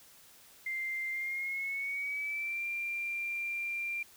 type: tone with pitch glide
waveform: sine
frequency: 2093 to 2377 Hz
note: C7 to D7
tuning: 0 to +20 cents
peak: -33 dBFS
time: 0.66-4.03 s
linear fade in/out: 5 ms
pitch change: +220 cents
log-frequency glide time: 1.12-2.66 s
effects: white hiss -58 dBFS RMS until 4.16 s